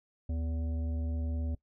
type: harmonic tone with a mistuned harmonic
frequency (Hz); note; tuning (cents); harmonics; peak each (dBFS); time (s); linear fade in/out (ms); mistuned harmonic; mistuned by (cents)
82.3; E2; -2; 1 / 3 / 5 / 7 / 9; -31 / -41 / -56 / -50 / -61; 0.29-1.55; 5; 1; -140
effects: noise-tail reverb RT60 0.1 s tail -19 dB re dry